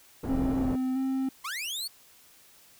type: low-pass noise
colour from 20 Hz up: pink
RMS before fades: -32 dBFS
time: 0.23-0.76 s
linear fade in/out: 10 ms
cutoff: 590 Hz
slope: 12 dB/octave
type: tone with vibrato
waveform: triangle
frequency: 261.6 Hz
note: C4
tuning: in tune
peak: -24 dBFS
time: 0.29-1.29 s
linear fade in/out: 5 ms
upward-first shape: square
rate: 1.5 Hz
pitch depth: 21 cents each way
type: linear sweep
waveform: sawtooth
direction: up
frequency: 987.8 to 4558 Hz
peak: -29 dBFS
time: 1.44-1.88 s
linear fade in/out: 10 ms
effects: white hiss -57 dBFS RMS until 2.79 s